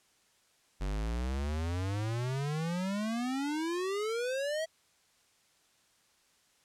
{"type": "exponential sweep", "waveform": "square", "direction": "up", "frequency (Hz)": [46.25, 654], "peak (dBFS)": -32, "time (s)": [0.8, 4.66], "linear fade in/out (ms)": 20, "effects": ["white hiss -68 dBFS RMS until 6.64 s", "low-pass 9000 Hz 12 dB/octave"]}